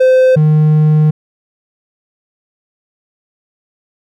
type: tone pair in turn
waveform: triangle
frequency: 516 / 153.41 Hz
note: C5 / D#3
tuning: -24 / -24 cents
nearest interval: octave + major sixth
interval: 2100 cents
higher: first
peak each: -3 / -4 dBFS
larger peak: first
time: 0-0.36 / 0.36-1.11 s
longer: second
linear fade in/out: 10 ms
effects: none